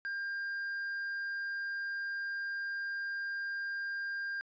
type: tone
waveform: triangle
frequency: 1600 Hz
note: G6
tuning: 35 cents sharp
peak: -33 dBFS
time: 0.05-4.41 s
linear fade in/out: 0 ms
effects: resampled to 16000 Hz